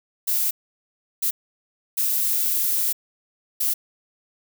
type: noise bursts at uneven times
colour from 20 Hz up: violet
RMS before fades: -22 dBFS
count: 4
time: 0.27-0.51 / 1.22-1.31 / 1.97-2.93 / 3.6-3.74 s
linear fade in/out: 10 ms
effects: none